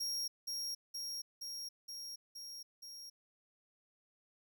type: tone with echo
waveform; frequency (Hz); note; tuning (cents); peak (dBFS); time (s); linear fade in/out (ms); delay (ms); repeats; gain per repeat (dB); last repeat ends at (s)
40% pulse; 5588; F8; 0; -35; 0-0.28; 10; 470; 6; -2; 3.1
effects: none